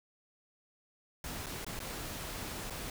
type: noise with dropouts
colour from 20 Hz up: pink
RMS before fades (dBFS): -41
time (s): 1.24-2.9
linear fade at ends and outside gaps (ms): 2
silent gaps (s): 1.461-1.466 / 1.647-1.665 / 1.792-1.801 / 2.7-2.705
effects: none